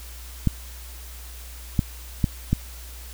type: clicks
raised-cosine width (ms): 5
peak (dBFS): -6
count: 4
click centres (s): 0.473 / 1.792 / 2.242 / 2.53
effects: added 60 Hz sine -38 dBFS peak until 3.13 s + white hiss -44 dBFS RMS until 3.13 s